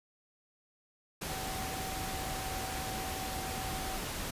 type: tone in noise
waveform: sine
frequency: 760 Hz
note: F#5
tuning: 46 cents sharp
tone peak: -41 dBFS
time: 1.29-3.98 s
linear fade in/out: 10 ms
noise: pink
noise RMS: -38 dBFS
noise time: 1.21-4.31 s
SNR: -6 dB
effects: resampled to 32000 Hz